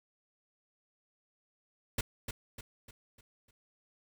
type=noise with echo; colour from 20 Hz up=pink; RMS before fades=-31 dBFS; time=1.98-2.01 s; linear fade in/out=5 ms; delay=300 ms; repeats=5; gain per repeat=-7 dB; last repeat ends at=3.51 s; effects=none